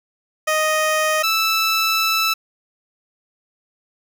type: tone pair in turn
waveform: 15% pulse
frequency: 622 / 1318 Hz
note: D#5 / E6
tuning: -1 / -1 cents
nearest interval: octave + minor second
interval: 1300 cents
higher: second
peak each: -10 dBFS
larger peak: neither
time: 0.47-1.23 / 1.23-2.34 s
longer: second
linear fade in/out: 10 ms
effects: none